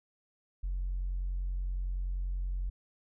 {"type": "tone with tanh clipping", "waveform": "triangle", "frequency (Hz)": 45.28, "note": "F#1", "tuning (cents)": -37, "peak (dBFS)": -31, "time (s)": [0.63, 2.7], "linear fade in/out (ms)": 10, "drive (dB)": 5, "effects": []}